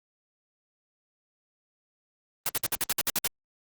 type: noise bursts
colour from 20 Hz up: white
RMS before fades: -26 dBFS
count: 10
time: 2.46-3.274 s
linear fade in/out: 2 ms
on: 31 ms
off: 56 ms
effects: Opus 32 kbps